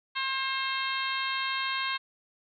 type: harmonic tone with a mistuned harmonic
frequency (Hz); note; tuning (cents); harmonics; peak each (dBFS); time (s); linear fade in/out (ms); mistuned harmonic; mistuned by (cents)
533; C5; +32; 2 / 3 / 4 / 5 / 6 / 7 / 8; -33 / -35 / -36 / -37 / -38 / -38 / -39; 0.15-1.98; 20; 8; -19
effects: none